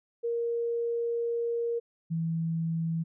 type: tone pair in turn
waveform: sine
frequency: 468.3 / 164.09 Hz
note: A#4 / E3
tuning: +8 / -8 cents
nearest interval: octave + tritone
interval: 1816 cents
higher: first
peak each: -27 dBFS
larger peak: neither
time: 0.23-1.8 / 2.1-3.04 s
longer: first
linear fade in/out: 20 ms
effects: none